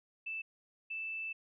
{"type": "tone bursts at uneven times", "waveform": "sine", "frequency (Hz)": 2642, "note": "E7", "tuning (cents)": 3, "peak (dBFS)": -37, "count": 2, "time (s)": [[0.26, 0.42], [0.9, 1.33]], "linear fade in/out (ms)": 10, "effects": []}